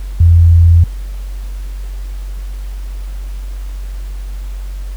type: tone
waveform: sine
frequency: 84.6 Hz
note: E2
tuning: 45 cents sharp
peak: -3 dBFS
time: 0.2-0.84 s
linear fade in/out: 5 ms
effects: added 47 Hz sine -20 dBFS peak until 4.96 s + pink hiss -42 dBFS RMS until 4.96 s